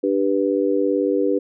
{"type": "chord", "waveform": "sine", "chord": "G major", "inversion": "second", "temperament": "just", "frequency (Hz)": [294, 392, 490], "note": ["D4", "G4", "B4"], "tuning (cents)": [2, 0, -14], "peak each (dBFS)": -21, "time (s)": [0.03, 1.39], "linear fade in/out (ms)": 10, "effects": []}